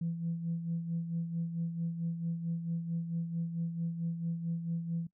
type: tone with tremolo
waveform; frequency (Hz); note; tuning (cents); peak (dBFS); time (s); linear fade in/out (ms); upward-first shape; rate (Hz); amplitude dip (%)
sine; 167.5; E3; +28; -29; 0.01-5.07; 5; sine; 4.5; 60
effects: noise-tail reverb RT60 0.1 s tail -20 dB re dry + tanh soft clip ceiling -26 dBFS